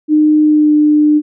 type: tone with pitch glide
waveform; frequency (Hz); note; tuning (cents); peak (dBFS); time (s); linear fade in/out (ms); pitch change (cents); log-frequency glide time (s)
sine; 304.7 to 300.3; D#4 to D4; -36 to +39; -6; 0.08-1.22; 50; -25; 0.41-0.75
effects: none